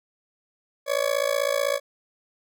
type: tone with amplitude modulation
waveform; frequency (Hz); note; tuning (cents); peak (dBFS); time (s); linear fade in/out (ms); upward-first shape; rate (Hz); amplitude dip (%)
40% pulse; 563; C#5; +27; -17; 0.86-1.8; 50; sine; 55.9; 95
effects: none